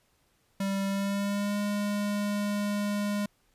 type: tone with pitch glide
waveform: square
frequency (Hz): 196 to 205.2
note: G3 to G#3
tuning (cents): 0 to -21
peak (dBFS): -28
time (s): 0.6-3.26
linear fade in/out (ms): 5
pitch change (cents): +79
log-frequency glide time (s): 0.86-1.58
effects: pink hiss -69 dBFS RMS until 3.54 s + resampled to 32000 Hz